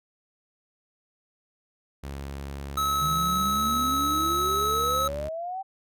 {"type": "tone with pitch glide", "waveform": "sawtooth", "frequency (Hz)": [69.4, 71.81], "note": ["C#2", "D2"], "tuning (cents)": [3, -38], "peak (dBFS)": -30, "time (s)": [2.03, 5.29], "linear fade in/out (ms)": 10, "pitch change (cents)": 59, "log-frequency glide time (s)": [2.33, 5.16]}
{"type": "tone", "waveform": "square", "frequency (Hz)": 1291, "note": "E6", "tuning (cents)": -37, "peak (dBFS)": -24, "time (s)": [2.77, 5.08], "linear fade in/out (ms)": 5}
{"type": "exponential sweep", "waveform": "sine", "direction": "up", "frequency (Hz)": [146.83, 784], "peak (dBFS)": -30, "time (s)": [3, 5.63], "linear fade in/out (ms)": 20}
{"effects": []}